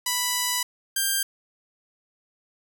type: tone pair in turn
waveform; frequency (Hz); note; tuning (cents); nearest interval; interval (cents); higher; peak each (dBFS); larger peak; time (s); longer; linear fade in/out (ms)
5% pulse; 987.8 / 1588.5; B5 / G6; 0 / +23; minor sixth; 823; second; -11; neither; 0.06-0.63 / 0.96-1.23; first; 5
effects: none